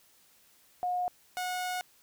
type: tone pair in turn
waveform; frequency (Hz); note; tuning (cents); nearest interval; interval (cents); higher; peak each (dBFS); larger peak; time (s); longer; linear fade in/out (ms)
sine / sawtooth; 720 / 728.8; F#5 / F#5; -47 / -26; unison; 21; second; -28; neither; 0.83-1.08 / 1.37-1.81; second; 0
effects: white hiss -63 dBFS RMS until 2.02 s